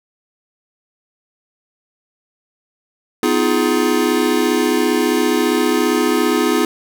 square chord, F half-diminished seventh, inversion second, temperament just, 251.4 / 314.3 / 349.2 / 419.1 Hz, Cb4 / Eb4 / F4 / Ab4, +31 / +18 / 0 / +16 cents, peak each -20 dBFS, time 3.23-6.65 s, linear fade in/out 2 ms, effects none

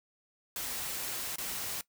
white noise with dropouts, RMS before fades -37 dBFS, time 0.56-1.81 s, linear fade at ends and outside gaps 1 ms, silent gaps 1.358-1.383 s, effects noise-tail reverb RT60 0.1 s tail -19 dB re dry

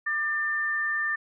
sine tone pair together, 1195 / 1790.5 Hz, D6 / A6, +30 / +30 cents, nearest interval perfect fifth, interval 700 cents, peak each -34 / -25 dBFS, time 0.06-1.16 s, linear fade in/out 10 ms, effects none

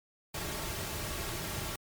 pink noise with comb filter, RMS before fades -37 dBFS, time 0.34-1.76 s, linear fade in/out 5 ms, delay 4 ms, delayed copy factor -0.5, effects MP3 96 kbps

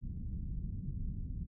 pink low-pass noise, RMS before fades -39 dBFS, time 0.01-1.47 s, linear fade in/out 50 ms, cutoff 190 Hz, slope 24 dB/octave, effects none

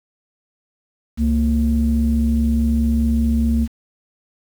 sine tone pair together, 68 / 228.7 Hz, C#2 / A#3, -33 / -33 cents, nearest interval octave + major sixth, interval 2100 cents, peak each -16 dBFS, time 1.17-3.68 s, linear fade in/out 50 ms, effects tanh soft clip ceiling -8 dBFS + 7-bit

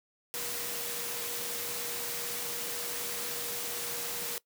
sine tone in noise, 477.3 Hz, A#4, 41 cents sharp, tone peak -45 dBFS, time 0.34-4.38 s, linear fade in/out 0 ms, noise white, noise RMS -36 dBFS, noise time 0.34-4.38 s, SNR -12 dB, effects noise-tail reverb RT60 0.1 s tail -21 dB re dry + high-pass 100 Hz 12 dB/octave

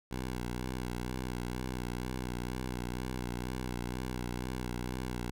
10% pulse tone with vibrato, 61.9 Hz, B1, 5 cents sharp, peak -27 dBFS, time 0.11-5.31 s, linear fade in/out 5 ms, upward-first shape sine, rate 2.1 Hz, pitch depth 48 cents each way, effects none

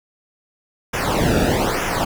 brown noise with flanger, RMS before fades -19 dBFS, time 0.93-2.05 s, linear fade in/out 10 ms, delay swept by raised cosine 0.23 to 0.97 ms, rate 1.1 Hz, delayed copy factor -0.9, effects none

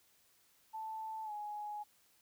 sine tone with pitch glide, 880 to 835.9 Hz, A5 to G#5, 0 to +11 cents, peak -40 dBFS, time 0.73-1.84 s, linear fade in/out 20 ms, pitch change -89 cents, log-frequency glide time 1.24-1.32 s, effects white hiss -70 dBFS RMS until 2.21 s

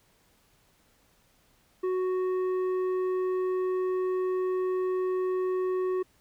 sine tone with tanh clipping, 370 Hz, F#4, in tune, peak -27 dBFS, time 1.83-6.03 s, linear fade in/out 10 ms, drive 8 dB, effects pink hiss -65 dBFS RMS until 6.2 s

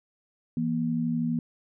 sine tone pair together, 165.8 / 238.1 Hz, E3 / A#3, +10 / +37 cents, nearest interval tritone, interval 627 cents, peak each -29 / -26 dBFS, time 0.57-1.39 s, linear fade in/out 2 ms, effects none

